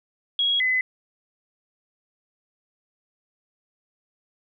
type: tone pair in turn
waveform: sine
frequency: 3311 / 2022 Hz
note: G#7 / B6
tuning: -6 / +40 cents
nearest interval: major sixth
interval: 854 cents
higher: first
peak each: -19 dBFS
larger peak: neither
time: 0.39-0.6 / 0.6-0.81 s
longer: neither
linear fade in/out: 2 ms
effects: none